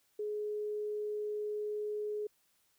sine tone, 420.5 Hz, G#4, 22 cents sharp, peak -34 dBFS, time 0.19-2.27 s, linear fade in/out 5 ms, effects white hiss -73 dBFS RMS until 2.78 s

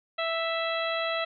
harmonic tone, 659.3 Hz, E5, in tune, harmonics 1 / 2 / 3 / 4 / 5 / 6, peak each -30 / -33 / -35 / -36 / -37 / -38 dBFS, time 0.18-1.25 s, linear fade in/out 10 ms, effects none

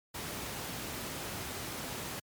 pink noise, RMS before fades -39 dBFS, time 0.14-2.2 s, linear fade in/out 10 ms, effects high-pass 80 Hz 12 dB/octave + MP3 96 kbps

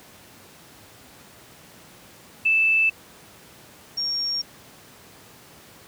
sine tone pair in turn, 2637 / 5549 Hz, E7 / F8, 0 / -12 cents, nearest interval octave + minor second, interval 1288 cents, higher second, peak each -16 / -23 dBFS, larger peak first, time 2.45-2.9 / 3.97-4.42 s, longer neither, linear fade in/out 10 ms, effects pink hiss -48 dBFS RMS until 5.87 s + high-pass 100 Hz 12 dB/octave

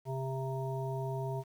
harmonic tone, 132.9 Hz, C3, 27 cents sharp, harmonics 1 / 3 / 5 / 7, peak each -35 / -40 / -42 / -43 dBFS, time 0.05-1.44 s, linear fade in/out 50 ms, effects 10-bit

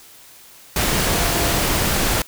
sine tone in noise, 687 Hz, F5, 29 cents flat, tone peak -29 dBFS, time 1.07-1.59 s, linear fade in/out 2 ms, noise pink, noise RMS -19 dBFS, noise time 0.76-2.22 s, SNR -13 dB, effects white hiss -45 dBFS RMS until 2.27 s

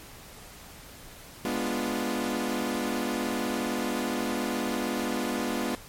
sawtooth chord, G# diminished seventh, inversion none, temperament equal, 207.7 / 246.9 / 293.7 / 349.2 Hz, G#3 / B3 / D4 / F4, 0 / 0 / 0 / 0 cents, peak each -30 / -27 / -31 / -30 dBFS, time 1.45-5.75 s, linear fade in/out 0 ms, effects pink hiss -47 dBFS RMS until 5.88 s + MP3 64 kbps

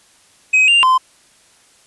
triangle tone with pitch steps, 2530 / 2790 / 1032 Hz, D#7 / F7 / C6, +28 / -2 / -24 cents, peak -7 dBFS, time 0.53-0.98 s, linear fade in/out 10 ms, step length 150 ms, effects white hiss -51 dBFS RMS until 1.86 s + resampled to 24000 Hz

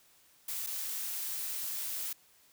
blue noise with dropouts, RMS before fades -37 dBFS, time 0.48-2.13 s, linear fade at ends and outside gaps 5 ms, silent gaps 0.665-0.67 s, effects white hiss -64 dBFS RMS until 2.52 s

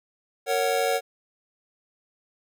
square chord, F# major, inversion first, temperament just, 462.5 / 555 / 740 Hz, A#4 / C#5 / F#5, -14 / +2 / 0 cents, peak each -27 dBFS, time 0.46-1.01 s, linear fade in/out 50 ms, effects none

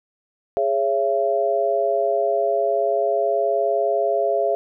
sine chord, C# minor, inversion second, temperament equal with one note detuned, 415.3 / 554.4 / 674.7 Hz, G#4 / C#5 / E5, 0 / 0 / +40 cents, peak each -23 / -23 / -20 dBFS, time 0.57-4.55 s, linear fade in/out 0 ms, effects none

